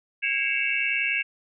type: tone cluster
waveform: sine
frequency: 1640 / 2164 / 2263 / 2631 / 2761 Hz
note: G#6 / C#7 / C#7 / E7 / F7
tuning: -22 / -42 / +35 / -4 / -20 cents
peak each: -31 / -31 / -28 / -27 / -30 dBFS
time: 0.22-1.23 s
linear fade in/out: 20 ms
effects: none